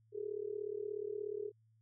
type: tone with amplitude modulation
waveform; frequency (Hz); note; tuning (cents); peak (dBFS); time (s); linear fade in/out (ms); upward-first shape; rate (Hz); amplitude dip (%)
sine; 415.6; G#4; +1; -34; 0.12-1.52; 50; sine; 36.8; 90
effects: added 111 Hz sine -67 dBFS peak until 1.81 s